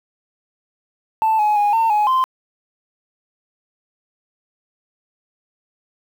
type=tone with pitch steps; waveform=sine; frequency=882 / 843 / 825 / 904 / 840 / 1040 Hz; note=A5 / G#5 / G#5 / A5 / G#5 / C6; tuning=+4 / +26 / -12 / +47 / +19 / -11 cents; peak=-11 dBFS; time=1.22-2.24 s; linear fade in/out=0 ms; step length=170 ms; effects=tanh soft clip ceiling -12 dBFS + 7-bit